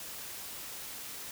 white noise, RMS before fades -43 dBFS, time 0-1.31 s, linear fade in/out 2 ms, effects none

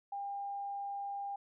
sine tone, 801 Hz, G5, 37 cents sharp, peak -37 dBFS, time 0.12-1.36 s, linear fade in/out 5 ms, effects none

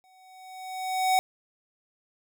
square tone with exponential growth, 750 Hz, F#5, 23 cents sharp, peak -19 dBFS, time 0.04-1.19 s, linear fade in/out 0 ms, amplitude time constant 250 ms, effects none

